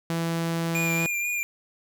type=tone; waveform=sawtooth; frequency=166.3 Hz; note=E3; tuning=16 cents sharp; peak=-21 dBFS; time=0.1-1.06 s; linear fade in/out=0 ms
type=tone with vibrato; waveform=square; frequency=2410 Hz; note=D7; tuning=44 cents sharp; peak=-26 dBFS; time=0.75-1.43 s; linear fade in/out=0 ms; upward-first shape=sine; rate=4.1 Hz; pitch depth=26 cents each way
effects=none